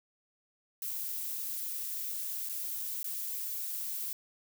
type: noise with dropouts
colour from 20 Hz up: violet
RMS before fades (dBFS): -37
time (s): 0.82-4.13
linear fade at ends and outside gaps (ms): 1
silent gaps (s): 2.489-2.495 / 3.03-3.043
effects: none